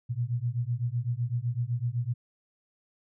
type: beating tone pair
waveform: sine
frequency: 116.54 / 124.44 Hz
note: A#2 / B2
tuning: 0 / +14 cents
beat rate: 7.9 Hz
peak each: -30 dBFS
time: 0.09-2.14 s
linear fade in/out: 20 ms
effects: none